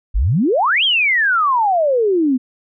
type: exponential two-way sweep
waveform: sine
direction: up then down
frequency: 41.2 to 3322 to 245.1 Hz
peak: -12 dBFS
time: 0.14-2.38 s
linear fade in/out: 20 ms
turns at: 0.84 s
effects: none